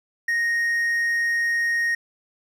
triangle tone, 1864.7 Hz, A#6, in tune, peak -18 dBFS, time 0.28-1.95 s, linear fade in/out 5 ms, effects none

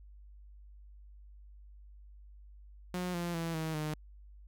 sawtooth tone with pitch steps, 180 / 172.87 / 166.02 / 159.44 / 153.12 Hz, F#3 / F3 / E3 / D#3 / D#3, -47 / -17 / +13 / +43 / -27 cents, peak -30 dBFS, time 2.94-3.94 s, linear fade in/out 2 ms, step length 200 ms, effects added 50 Hz sine -51 dBFS peak until 4.47 s

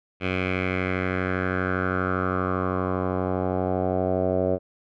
10% pulse tone with low-pass filter sweep, 92.5 Hz, F#2, in tune, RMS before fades -25 dBFS, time 0.2-4.59 s, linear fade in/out 50 ms, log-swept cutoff 2600 to 590 Hz, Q 4, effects none

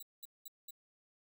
5% pulse tone bursts, 3920 Hz, B7, 14 cents flat, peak -38 dBFS, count 4, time 0-0.708 s, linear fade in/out 5 ms, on 27 ms, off 200 ms, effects none

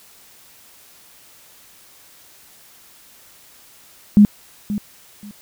sine tone with echo, 206.7 Hz, G#3, 8 cents flat, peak -5 dBFS, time 4.17-4.25 s, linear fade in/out 0 ms, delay 530 ms, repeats 2, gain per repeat -14 dB, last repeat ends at 5.31 s, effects white hiss -48 dBFS RMS until 5.41 s

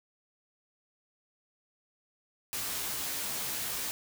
white noise with comb filter, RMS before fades -35 dBFS, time 2.53-3.91 s, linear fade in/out 0 ms, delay 15 ms, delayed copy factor +0.6, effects none

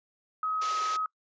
sine tone, 1270 Hz, D#6, 35 cents sharp, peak -27 dBFS, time 0.43-1.06 s, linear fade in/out 2 ms
white band-pass noise, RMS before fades -40 dBFS, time 0.61-0.97 s, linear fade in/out 10 ms, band 340 to 6700 Hz, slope 48 dB/octave
effects noise-tail reverb RT60 0.1 s tail -25 dB re dry + resampled to 16000 Hz

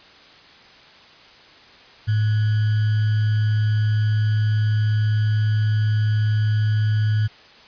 sine tone with sample-and-hold, 107.4 Hz, A2, 41 cents flat, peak -16 dBFS, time 2.07-7.28 s, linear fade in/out 20 ms, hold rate 1575 Hz, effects white hiss -47 dBFS RMS until 7.67 s + resampled to 11025 Hz

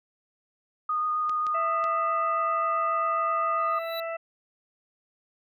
sine tone with vibrato, 1233 Hz, D#6, 16 cents flat, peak -24 dBFS, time 0.89-3.79 s, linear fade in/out 5 ms, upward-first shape triangle, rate 7.5 Hz, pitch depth 14 cents each way
clicks, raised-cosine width 0.2 ms, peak -24 dBFS, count 3, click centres 1.295 / 1.467 / 1.841 s
harmonic tone, 662 Hz, E5, 7 cents sharp, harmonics 1 / 2 / 3 / 4, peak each -31 / -37 / -41 / -43 dBFS, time 1.54-4.17 s, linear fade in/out 10 ms
square tone with exponential growth, 3938 Hz, B7, 6 cents flat, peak -33 dBFS, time 3.58-4 s, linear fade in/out 2 ms, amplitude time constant 91 ms
effects none

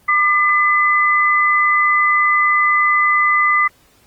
sine tone pair together, 1198.1 / 2015 Hz, D6 / B6, +34 / +34 cents, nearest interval major sixth, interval 900 cents, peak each -14 dBFS, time 0.08-3.68 s, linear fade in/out 10 ms, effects pink hiss -53 dBFS RMS until 4.06 s + Opus 24 kbps

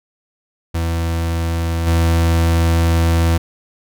40% pulse tone with level steps, 83.2 Hz, E2, 17 cents sharp, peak -16 / -11 dBFS, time 0.74-3.38 s, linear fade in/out 10 ms, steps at 1.86 s, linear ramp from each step 20 ms, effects none

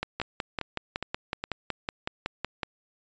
two click trains, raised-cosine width 0.3 ms, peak -13 / -15 dBFS, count 15 / 4, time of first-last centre 0.03-2.632 / 0.2-1.44 s, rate 5.38 / 2.42 Hz, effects resampled to 16000 Hz

